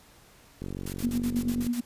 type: click train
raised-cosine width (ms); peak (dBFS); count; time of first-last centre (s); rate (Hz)
3; -23; 50; 0.62-1.667; 46.8
type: noise bursts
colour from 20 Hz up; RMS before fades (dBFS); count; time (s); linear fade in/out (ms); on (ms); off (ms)
white; -41; 8; 0.86-1.801; 5; 73; 51
type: tone with tremolo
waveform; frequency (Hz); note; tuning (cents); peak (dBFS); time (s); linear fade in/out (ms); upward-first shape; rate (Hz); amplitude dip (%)
sine; 240.5; B3; -46; -23; 1.03-1.81; 10; sine; 9.3; 65
effects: pink hiss -56 dBFS RMS until 1.85 s + resampled to 32000 Hz